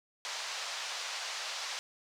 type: band-pass noise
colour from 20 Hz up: white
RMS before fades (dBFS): -39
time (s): 0.25-1.79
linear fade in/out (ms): 0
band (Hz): 610 to 6000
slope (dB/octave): 24
effects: none